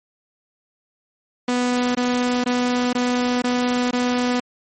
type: tone bursts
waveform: sawtooth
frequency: 246.9 Hz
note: B3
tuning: in tune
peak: -14 dBFS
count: 6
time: 1.48-4.4 s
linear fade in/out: 5 ms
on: 470 ms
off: 20 ms
effects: MP3 32 kbps